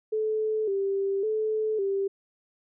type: tone with vibrato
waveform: sine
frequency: 412.8 Hz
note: G#4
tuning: 10 cents flat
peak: -24 dBFS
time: 0.12-2.08 s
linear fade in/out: 10 ms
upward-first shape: square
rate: 0.9 Hz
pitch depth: 86 cents each way
effects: none